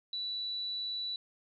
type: tone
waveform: sine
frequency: 3951 Hz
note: B7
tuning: in tune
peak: -34 dBFS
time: 0.13-1.16 s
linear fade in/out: 2 ms
effects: none